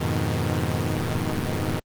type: chord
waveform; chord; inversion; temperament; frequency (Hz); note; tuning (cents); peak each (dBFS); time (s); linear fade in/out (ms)
sawtooth; F half-diminished seventh; none; equal with one note detuned; 87.31 / 104.61 / 123.47 / 155.56; F2 / Ab2 / Cb3 / Eb3; 0 / +13 / 0 / 0; -24; 0-1.8; 10
effects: Opus 24 kbps